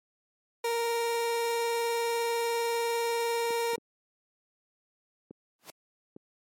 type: tone with vibrato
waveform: 30% pulse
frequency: 466.2 Hz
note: A#4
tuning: in tune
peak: -24 dBFS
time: 0.64-3.76 s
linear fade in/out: 5 ms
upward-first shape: square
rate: 20 Hz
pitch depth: 15 cents each way
type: clicks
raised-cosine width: 3 ms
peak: -26 dBFS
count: 5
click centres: 3.506 / 3.734 / 3.78 / 5.309 / 6.164 s
type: noise with exponential growth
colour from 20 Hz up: pink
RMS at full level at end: -38 dBFS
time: 5.59-5.7 s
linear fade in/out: 0 ms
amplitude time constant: 23 ms
effects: high-pass 300 Hz 12 dB/octave + MP3 64 kbps